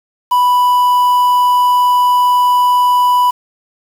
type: tone with quantisation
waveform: triangle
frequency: 987.8 Hz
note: B5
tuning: in tune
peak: -6 dBFS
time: 0.31-3.31 s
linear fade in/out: 10 ms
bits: 5
effects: none